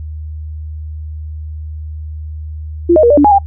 sine tone with pitch steps, 344.1 / 621 / 475.1 / 585 / 289.6 / 833 / 794 Hz, F4 / D#5 / A#4 / D5 / D4 / G#5 / G5, -26 / -3 / +33 / -7 / -24 / +5 / +22 cents, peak -4 dBFS, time 2.89-3.387 s, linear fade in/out 10 ms, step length 71 ms, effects noise-tail reverb RT60 0.1 s tail -23 dB re dry + added 77 Hz sine -22 dBFS peak until 3.46 s

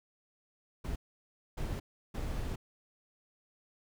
brown noise bursts at uneven times, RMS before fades -36 dBFS, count 3, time 0.84-0.96 / 1.57-1.8 / 2.14-2.56 s, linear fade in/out 10 ms, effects none

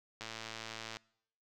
click train, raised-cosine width 0.2 ms, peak -25 dBFS, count 86, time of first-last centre 0.21-0.969 s, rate 112 Hz, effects noise-tail reverb RT60 0.7 s tail -24 dB re dry

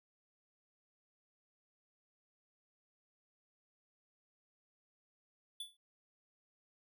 square tone with exponential decay, 3462 Hz, A7, 29 cents flat, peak -39 dBFS, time 5.6-5.77 s, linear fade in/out 5 ms, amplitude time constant 36 ms, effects none

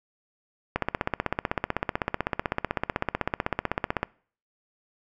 click train, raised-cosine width 0.5 ms, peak -9 dBFS, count 53, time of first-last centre 0.76-4.03 s, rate 15.9 Hz, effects noise-tail reverb RT60 0.5 s tail -24 dB re dry

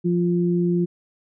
sine tone pair together, 174.61 / 349.2 Hz, F3 / F4, 0 / 0 cents, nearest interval octave, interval 1200 cents, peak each -19 / -22 dBFS, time 0.04-0.86 s, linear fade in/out 20 ms, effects none

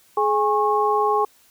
sine tone cluster, 422.3 / 821 / 1091 Hz, G#4 / G#5 / C#6, +29 / -20 / -28 cents, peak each -21 dBFS, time 0.17-1.25 s, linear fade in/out 5 ms, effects white hiss -56 dBFS RMS until 1.5 s

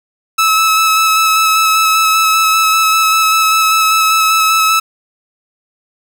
sawtooth tone with vibrato, 1300 Hz, E6, 24 cents flat, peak -5 dBFS, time 0.38-4.8 s, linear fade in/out 10 ms, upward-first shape square, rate 5.1 Hz, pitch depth 11 cents each way, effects none

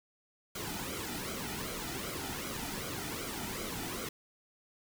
pink noise with flanger, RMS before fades -39 dBFS, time 0.55-4.09 s, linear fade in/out 5 ms, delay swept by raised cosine 1.1 to 1.87 ms, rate 2.6 Hz, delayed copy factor -0.65, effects none

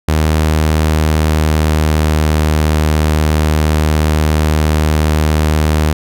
sawtooth tone with pitch glide, 77.78 to 77.02 Hz, D#2 to D#2, 0 to -17 cents, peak -6 dBFS, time 0.08-5.93 s, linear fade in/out 5 ms, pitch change -17 cents, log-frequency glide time 0.94-2.42 s, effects none

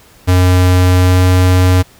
square tone with pitch glide, 91 to 91.53 Hz, F#2 to F#2, -28 to -18 cents, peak -7 dBFS, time 0.27-1.83 s, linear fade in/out 20 ms, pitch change +10 cents, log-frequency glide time 0.98-1.19 s, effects pink hiss -44 dBFS RMS until 1.99 s

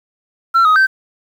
sine tone with pitch steps, 1353 / 1257 / 1551 Hz, E6 / D#6 / G6, +45 / +17 / -19 cents, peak -5 dBFS, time 0.54-0.87 s, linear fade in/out 20 ms, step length 110 ms, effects tanh soft clip ceiling -7 dBFS + 7-bit

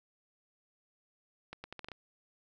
accelerating click train, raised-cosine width 0.3 ms, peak -27 dBFS, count 7, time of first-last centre 1.53-1.917 s, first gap 110 ms, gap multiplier 0.78, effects none

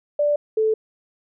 sine tone pair in turn, 587 / 437.4 Hz, D5 / A4, -1 / -10 cents, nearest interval perfect fourth, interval 509 cents, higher first, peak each -16 dBFS, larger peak neither, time 0.19-0.36 / 0.57-0.74 s, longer neither, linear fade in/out 5 ms, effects none

